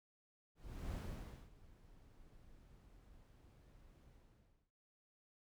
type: noise with ADSR envelope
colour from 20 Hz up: brown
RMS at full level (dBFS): -43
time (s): 0.55-4.72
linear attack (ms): 390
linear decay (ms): 550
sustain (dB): -20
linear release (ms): 610
effects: none